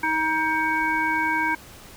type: harmonic tone with a mistuned harmonic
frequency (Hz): 315.4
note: D#4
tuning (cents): +24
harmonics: 1 / 3 / 5 / 7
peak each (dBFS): -30 / -24 / -25 / -27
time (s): 0.03-1.55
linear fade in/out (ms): 5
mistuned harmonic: 7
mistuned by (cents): +25
effects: pink hiss -45 dBFS RMS until 1.96 s